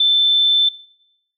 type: tone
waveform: sine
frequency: 3535 Hz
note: A7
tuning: 7 cents sharp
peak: -11 dBFS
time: 0-0.69 s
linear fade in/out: 5 ms
effects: noise-tail reverb RT60 0.8 s tail -22 dB re dry